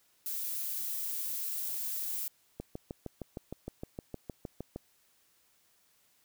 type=noise; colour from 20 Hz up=violet; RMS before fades=-36 dBFS; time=0.26-2.28 s; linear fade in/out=2 ms
type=click train; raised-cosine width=2 ms; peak=-25 dBFS; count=15; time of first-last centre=2.6-4.76 s; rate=6.48 Hz
effects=white hiss -69 dBFS RMS until 6.24 s